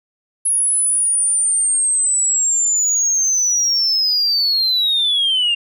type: linear sweep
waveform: sine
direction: down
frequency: 10548 to 2769 Hz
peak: -12 dBFS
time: 0.45-5.55 s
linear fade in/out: 10 ms
effects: tanh soft clip ceiling -11 dBFS